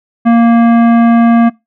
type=tone with hard clipping; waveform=sine; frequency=232.7 Hz; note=A#3; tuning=3 cents flat; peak=-6 dBFS; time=0.25-1.5 s; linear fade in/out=20 ms; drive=16 dB; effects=noise-tail reverb RT60 0.2 s tail -22 dB re dry + low-pass 2000 Hz 12 dB/octave